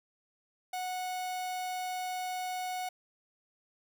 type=tone; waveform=45% pulse; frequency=735 Hz; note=F#5; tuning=12 cents flat; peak=-34 dBFS; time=0.73-2.89 s; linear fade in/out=5 ms; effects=none